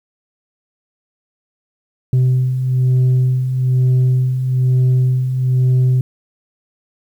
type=beating tone pair; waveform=sine; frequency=127 / 128.1 Hz; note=B2 / C3; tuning=+49 / -36 cents; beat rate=1.1 Hz; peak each=-17 / -10 dBFS; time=2.13-6.01 s; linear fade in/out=2 ms; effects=tanh soft clip ceiling -9 dBFS + 8-bit